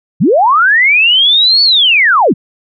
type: linear two-way sweep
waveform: sine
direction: up then down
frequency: 116.54 to 4491 to 116.54 Hz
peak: -5 dBFS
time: 0.2-2.34 s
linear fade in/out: 20 ms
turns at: 1.63 s
effects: none